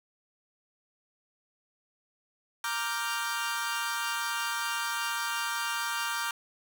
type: chord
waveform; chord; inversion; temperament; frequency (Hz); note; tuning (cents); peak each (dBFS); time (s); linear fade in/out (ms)
sawtooth; G minor seventh; first; equal; 932.3 / 1174.7 / 1396.9 / 1568; Bb5 / D6 / F6 / G6; 0 / 0 / 0 / 0; -32; 2.64-6.31; 2
effects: none